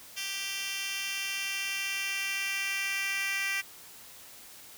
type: tone with high-pass filter sweep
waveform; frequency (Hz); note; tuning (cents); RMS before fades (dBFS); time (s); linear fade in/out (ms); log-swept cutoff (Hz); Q
10% pulse; 392; G4; 0; -33; 0.16-3.62; 20; 3300 to 2200; 2.4
effects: white hiss -50 dBFS RMS until 4.77 s